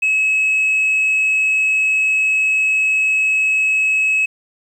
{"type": "tone", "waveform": "sine", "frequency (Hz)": 2574, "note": "E7", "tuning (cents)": -42, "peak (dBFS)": -11, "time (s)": [0.02, 4.26], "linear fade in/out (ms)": 10, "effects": ["tanh soft clip ceiling -11 dBFS", "8-bit"]}